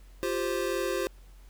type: chord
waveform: square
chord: F suspended second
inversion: none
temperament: equal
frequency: 349.2 / 392 / 523.3 Hz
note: F4 / G4 / C5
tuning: 0 / 0 / 0 cents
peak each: -33 dBFS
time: 0.23-1.07 s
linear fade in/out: 0 ms
effects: added 45 Hz sine -48 dBFS peak until 1.49 s + pink hiss -62 dBFS RMS until 1.49 s